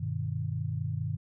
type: chord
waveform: sine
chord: G augmented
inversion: none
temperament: just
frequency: 98 / 122.5 / 153.12 Hz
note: G2 / B2 / D#3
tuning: 0 / -14 / -27 cents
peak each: -34 dBFS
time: 0-1.17 s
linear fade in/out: 10 ms
effects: none